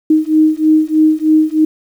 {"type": "beating tone pair", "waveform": "sine", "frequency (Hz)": [310.1, 313.3], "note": ["D#4", "D#4"], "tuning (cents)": [-6, 12], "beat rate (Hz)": 3.2, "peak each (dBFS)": -11, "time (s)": [0.1, 1.65], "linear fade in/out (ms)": 5, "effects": ["7-bit"]}